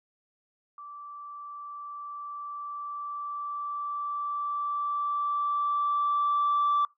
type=tone with level ramp; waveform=sine; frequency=1165 Hz; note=D6; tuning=14 cents flat; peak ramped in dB=-41 to -20 dBFS; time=0.78-6.85 s; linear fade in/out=2 ms; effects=noise-tail reverb RT60 0.2 s tail -23 dB re dry + tanh soft clip ceiling -19 dBFS